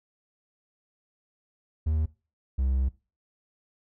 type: tone pair in turn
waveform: triangle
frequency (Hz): 78 / 65.59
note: D#2 / C2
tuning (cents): +5 / +5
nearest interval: minor third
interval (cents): 300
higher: first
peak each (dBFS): -21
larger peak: neither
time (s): 1.86-2.06 / 2.58-2.89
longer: second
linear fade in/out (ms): 10
effects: noise-tail reverb RT60 0.3 s tail -19 dB re dry